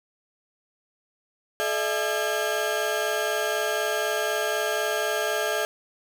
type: tone cluster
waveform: 35% pulse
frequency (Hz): 429.1 / 604 / 668 / 1620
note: A4 / D5 / E5 / G#6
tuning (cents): -43 / +48 / +23 / -43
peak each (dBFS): -28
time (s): 1.6-5.65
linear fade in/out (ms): 0
effects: none